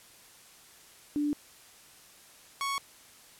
sine / sawtooth tone pair in turn, 293.7 / 1108.9 Hz, D4 / C#6, 0 / 0 cents, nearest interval octave + major seventh, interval 2300 cents, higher second, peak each -26 dBFS, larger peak neither, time 1.16-1.33 / 2.61-2.78 s, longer neither, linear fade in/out 0 ms, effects white hiss -55 dBFS RMS until 3.39 s + low-pass 12000 Hz 12 dB/octave

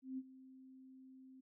sine tone with ADSR envelope, 261.6 Hz, C4, in tune, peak -39 dBFS, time 0.02-1.41 s, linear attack 160 ms, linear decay 43 ms, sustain -17 dB, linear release 12 ms, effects none

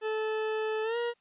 40% pulse tone with pitch glide, 435.2 to 474.6 Hz, A4 to A#4, -19 to +31 cents, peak -28 dBFS, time 0.01-1.14 s, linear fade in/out 50 ms, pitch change +150 cents, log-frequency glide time 0.83-0.97 s, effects white hiss -70 dBFS RMS until 1.2 s + resampled to 8000 Hz

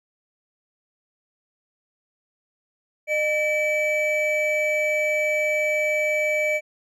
triangle tone pair together, 608.5 / 2303 Hz, D#5 / D7, -39 / -34 cents, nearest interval octave + major seventh, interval 2305 cents, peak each -21 dBFS, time 3.07-6.61 s, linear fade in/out 50 ms, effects none

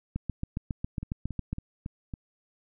two click trains, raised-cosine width 5 ms, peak -23 / -18 dBFS, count 5 / 11, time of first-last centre 1.03-2.138 / 0.16-1.53 s, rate 3.61 / 7.3 Hz, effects none

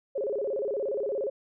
sine tone with vibrato, 476.2 Hz, A#4, 37 cents sharp, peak -27 dBFS, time 0.15-1.3 s, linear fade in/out 10 ms, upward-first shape square, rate 17 Hz, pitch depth 240 cents each way, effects none

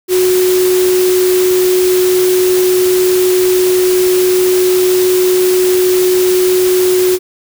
sine tone in noise, 366.9 Hz, F#4, 15 cents flat, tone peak -8 dBFS, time 0.08-7.19 s, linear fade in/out 50 ms, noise white, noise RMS -20 dBFS, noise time 0.08-7.19 s, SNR +9 dB, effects none

